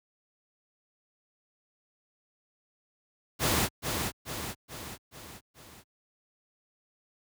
pink noise with echo, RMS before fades -26 dBFS, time 3.39-3.69 s, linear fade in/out 50 ms, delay 430 ms, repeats 5, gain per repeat -5 dB, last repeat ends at 5.84 s, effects high-pass 60 Hz 12 dB/octave

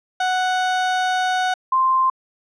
30% pulse / sine tone pair in turn, 740 / 1046.5 Hz, F#5 / C6, 0 / 0 cents, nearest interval tritone, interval 600 cents, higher second, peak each -15 / -14 dBFS, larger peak second, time 0.2-1.54 / 1.72-2.1 s, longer first, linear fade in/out 5 ms, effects low-pass 5000 Hz 12 dB/octave

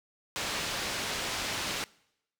white low-pass noise, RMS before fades -34 dBFS, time 0.36-1.84 s, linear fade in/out 0 ms, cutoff 4700 Hz, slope 12 dB/octave, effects noise-tail reverb RT60 0.8 s tail -23 dB re dry

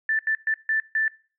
sine tone bursts at uneven times, 1765 Hz, A6, 5 cents sharp, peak -20 dBFS, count 5, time 0.09-0.19 / 0.27-0.35 / 0.47-0.54 / 0.69-0.8 / 0.95-1.08 s, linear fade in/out 2 ms, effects noise-tail reverb RT60 0.4 s tail -22 dB re dry

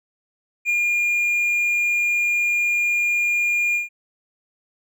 triangle tone with ADSR envelope, 2416 Hz, D7, 48 cents sharp, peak -14 dBFS, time 0.65-3.89 s, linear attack 48 ms, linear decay 4 ms, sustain -2 dB, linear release 140 ms, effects none

